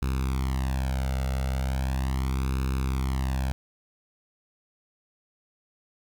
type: tone with flanger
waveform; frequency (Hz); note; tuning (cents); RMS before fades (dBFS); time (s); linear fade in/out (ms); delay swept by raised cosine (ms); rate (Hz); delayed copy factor
sawtooth; 65.7; C2; +8; -27; 0.02-3.52; 0; 0.77 to 1.45; 0.38; +1
effects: none